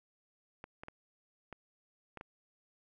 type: clicks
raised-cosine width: 0.5 ms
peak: -30 dBFS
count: 6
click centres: 0.641 / 0.835 / 0.884 / 1.527 / 2.173 / 2.211 s
effects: 12-bit